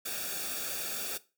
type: noise with comb filter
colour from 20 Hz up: white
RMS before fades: -36 dBFS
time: 0.05-1.18 s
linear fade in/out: 10 ms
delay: 0.98 ms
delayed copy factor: -0.75
effects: noise-tail reverb RT60 0.3 s tail -18 dB re dry